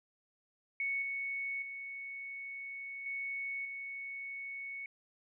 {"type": "tone with level steps", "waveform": "sine", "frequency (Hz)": 2217, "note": "C#7", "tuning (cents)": 0, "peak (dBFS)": [-32, -35, -41, -36, -40], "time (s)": [0.8, 4.86], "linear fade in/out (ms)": 2, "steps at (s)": [1.02, 1.62, 3.06, 3.65], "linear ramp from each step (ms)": 2, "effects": []}